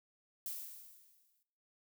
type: noise with exponential decay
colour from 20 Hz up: violet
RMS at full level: -40 dBFS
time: 0.46-1.43 s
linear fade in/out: 1 ms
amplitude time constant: 210 ms
effects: noise-tail reverb RT60 0.8 s tail -18 dB re dry